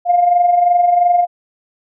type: tone with amplitude modulation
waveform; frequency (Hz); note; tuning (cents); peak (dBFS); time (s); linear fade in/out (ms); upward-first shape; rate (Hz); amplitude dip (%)
sine; 705; F5; +16; -6; 0.05-1.27; 50; sine; 22.9; 55
effects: tanh soft clip ceiling -2 dBFS